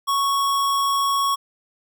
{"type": "tone", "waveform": "square", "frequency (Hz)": 1108.7, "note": "C#6", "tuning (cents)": 0, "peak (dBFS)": -19, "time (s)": [0.07, 1.36], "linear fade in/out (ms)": 20, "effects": []}